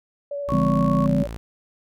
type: tone with vibrato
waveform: sine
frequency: 570 Hz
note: C#5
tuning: 48 cents sharp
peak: -26 dBFS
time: 0.31-1.27 s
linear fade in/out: 5 ms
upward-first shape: sine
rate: 13 Hz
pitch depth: 14 cents each way
type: tone with pitch glide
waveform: sawtooth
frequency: 61.8 to 56.02 Hz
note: B1 to A1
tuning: +2 to +32 cents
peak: -27 dBFS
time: 0.48-1.37 s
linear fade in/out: 0 ms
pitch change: -170 cents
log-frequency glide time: 0.63-0.7 s
type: tone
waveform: sine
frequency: 1108.7 Hz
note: C#6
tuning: in tune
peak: -26 dBFS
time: 0.49-1.06 s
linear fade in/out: 0 ms
type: chord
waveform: sine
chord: D half-diminished seventh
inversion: none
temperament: equal with one note detuned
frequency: 146.83 / 174.61 / 207.7 / 258.6 Hz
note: D3 / F3 / Ab3 / C4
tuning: 0 / 0 / 0 / -20 cents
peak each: -23 dBFS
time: 0.52-1.23 s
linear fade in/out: 2 ms
effects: none